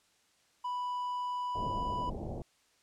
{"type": "tone", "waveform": "triangle", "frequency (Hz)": 987.8, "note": "B5", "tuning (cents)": 0, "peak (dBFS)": -31, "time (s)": [0.64, 2.1], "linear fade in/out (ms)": 10}
{"type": "low-pass noise", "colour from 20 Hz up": "pink", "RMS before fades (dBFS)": -39, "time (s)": [1.55, 2.42], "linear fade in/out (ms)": 2, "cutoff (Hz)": 790, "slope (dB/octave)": 48}
{"effects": ["white hiss -69 dBFS RMS until 2.82 s", "low-pass 8000 Hz 12 dB/octave"]}